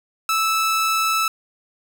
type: tone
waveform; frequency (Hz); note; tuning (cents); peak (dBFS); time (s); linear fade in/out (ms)
sawtooth; 1312; E6; -9; -14; 0.29-1.28; 2
effects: none